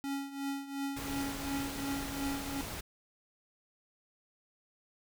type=tone with tremolo; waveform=square; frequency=277.2 Hz; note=C#4; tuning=in tune; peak=-33 dBFS; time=0.04-2.61 s; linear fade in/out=0 ms; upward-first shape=triangle; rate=2.8 Hz; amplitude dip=80%
type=noise; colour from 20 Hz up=pink; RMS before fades=-41 dBFS; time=0.96-2.81 s; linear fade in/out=10 ms
effects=none